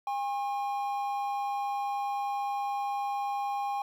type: tone pair together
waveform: triangle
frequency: 808.3 / 1079 Hz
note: G#5 / C#6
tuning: -47 / -47 cents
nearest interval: perfect fourth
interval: 500 cents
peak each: -28 / -36 dBFS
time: 0.07-3.82 s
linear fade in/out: 2 ms
effects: 10-bit